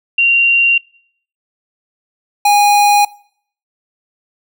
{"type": "tone pair in turn", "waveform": ["sine", "square"], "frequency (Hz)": [2763, 821.4], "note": ["F7", "G#5"], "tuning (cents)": [-19, -19], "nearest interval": "octave + major sixth", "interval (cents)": 2100, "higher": "first", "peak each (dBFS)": -8, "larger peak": "neither", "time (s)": [[0.18, 0.78], [2.45, 3.05]], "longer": "neither", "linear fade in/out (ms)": 5, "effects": ["noise-tail reverb RT60 0.6 s tail -24 dB re dry"]}